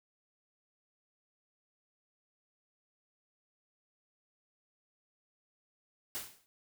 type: noise with exponential decay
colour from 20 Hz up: white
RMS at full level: -36 dBFS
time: 6.15-6.46 s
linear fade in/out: 0 ms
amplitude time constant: 67 ms
effects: none